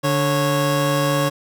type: tone pair together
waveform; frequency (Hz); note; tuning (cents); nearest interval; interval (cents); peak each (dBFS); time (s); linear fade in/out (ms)
25% pulse; 146.21 / 552; D3 / C#5; -7 / -7; octave + major seventh; 2300; -16; 0.03-1.3; 20
effects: none